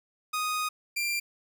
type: tone pair in turn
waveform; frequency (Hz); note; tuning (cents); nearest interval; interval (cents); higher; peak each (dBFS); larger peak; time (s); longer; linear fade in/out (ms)
sawtooth; 1244.5 / 2375; D#6 / D7; 0 / +19; major seventh; 1119; second; -24; neither; 0.33-0.69 / 0.96-1.2; first; 10
effects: none